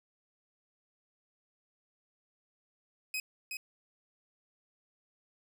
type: tone with echo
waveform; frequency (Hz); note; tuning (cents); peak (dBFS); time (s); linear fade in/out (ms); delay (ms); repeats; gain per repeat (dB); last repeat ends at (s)
sawtooth; 2526; D#7; +26; -30; 3.14-3.2; 2; 370; 1; -4; 3.57
effects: none